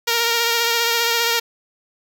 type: tone with vibrato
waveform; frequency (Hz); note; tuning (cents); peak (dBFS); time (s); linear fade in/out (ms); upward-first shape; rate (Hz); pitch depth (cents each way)
5% pulse; 466.2; A#4; 0; -5; 0.07-1.4; 10; sine; 15; 24
effects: none